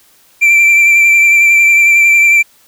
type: tone with vibrato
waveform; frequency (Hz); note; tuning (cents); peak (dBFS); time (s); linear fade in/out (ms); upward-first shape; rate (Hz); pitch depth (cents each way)
triangle; 2349; D7; 0; -3; 0.41-2.43; 20; triangle; 11; 26
effects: white hiss -48 dBFS RMS until 2.67 s